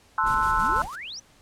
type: chord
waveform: sine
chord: F# half-diminished seventh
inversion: first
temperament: equal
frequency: 880 / 1046.5 / 1318.5 / 1480 Hz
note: A5 / C6 / E6 / F#6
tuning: 0 / 0 / 0 / 0 cents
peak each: -27 / -25 / -24 / -28 dBFS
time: 0.18-0.82 s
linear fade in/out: 2 ms
type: noise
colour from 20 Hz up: brown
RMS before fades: -34 dBFS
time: 0.22-0.89 s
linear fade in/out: 50 ms
type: noise with tremolo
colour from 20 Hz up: white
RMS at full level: -42 dBFS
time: 0.26-0.96 s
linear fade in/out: 10 ms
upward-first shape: square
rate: 6 Hz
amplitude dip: 45%
type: exponential sweep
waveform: sine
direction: up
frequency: 152.9 to 6230 Hz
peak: -34 dBFS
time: 0.58-1.2 s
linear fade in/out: 10 ms
effects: pink hiss -57 dBFS RMS until 1.41 s + low-pass 10000 Hz 12 dB/octave